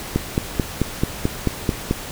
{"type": "click train", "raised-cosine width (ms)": 3, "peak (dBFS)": -4, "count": 9, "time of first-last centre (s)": [0.16, 1.911], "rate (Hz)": 4.57, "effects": ["pink hiss -32 dBFS RMS until 2.11 s"]}